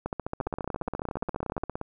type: two click trains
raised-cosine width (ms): 1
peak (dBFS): -16 / -18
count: 24 / 25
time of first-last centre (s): 0.06-1.635 / 0.41-1.814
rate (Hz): 14.6 / 17.1
effects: none